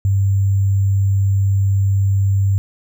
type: tone with sample-and-hold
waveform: sine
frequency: 98 Hz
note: G2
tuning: in tune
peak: -12 dBFS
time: 0.05-2.58 s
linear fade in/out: 0 ms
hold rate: 7350 Hz
effects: none